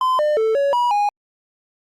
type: tone with pitch steps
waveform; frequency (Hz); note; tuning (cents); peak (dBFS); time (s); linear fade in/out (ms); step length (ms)
triangle; 1027 / 601 / 442.2 / 561 / 969 / 823; C6 / D5 / A4 / C#5 / B5 / G#5; -33 / +40 / +9 / +21 / -33 / -16; -13; 0.01-1.09; 2; 180
effects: Opus 48 kbps